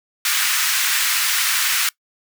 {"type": "high-pass noise", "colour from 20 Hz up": "pink", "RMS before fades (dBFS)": -19, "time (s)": [0.25, 1.89], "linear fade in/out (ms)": 2, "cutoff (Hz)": 1400, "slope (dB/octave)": 24, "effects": ["noise-tail reverb RT60 0.1 s tail -22 dB re dry"]}